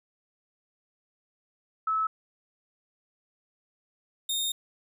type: tone pair in turn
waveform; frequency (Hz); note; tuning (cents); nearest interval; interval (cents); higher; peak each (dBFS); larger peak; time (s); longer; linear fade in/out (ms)
sine / sawtooth; 1300 / 3677; E6 / A#7; -24 / -24; octave + tritone; 1800; second; -24; neither; 1.87-2.07 / 4.29-4.52; second; 5
effects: none